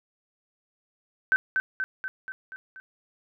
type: tone with echo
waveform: sine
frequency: 1535 Hz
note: G6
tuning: 37 cents flat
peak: -17 dBFS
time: 1.32-1.36 s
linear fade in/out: 0 ms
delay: 240 ms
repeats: 6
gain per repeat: -4 dB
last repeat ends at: 2.8 s
effects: none